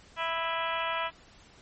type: harmonic tone with a mistuned harmonic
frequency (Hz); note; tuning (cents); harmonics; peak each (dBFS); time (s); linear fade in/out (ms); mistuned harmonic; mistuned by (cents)
329.6; E4; 0; 2 / 3 / 4 / 5 / 6 / 7 / 8 / 9 / 10; -36 / -33 / -35 / -39 / -39 / -40 / -41 / -41 / -41; 0.16-1.11; 50; 7; +64
effects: pink hiss -56 dBFS RMS until 1.61 s + MP3 32 kbps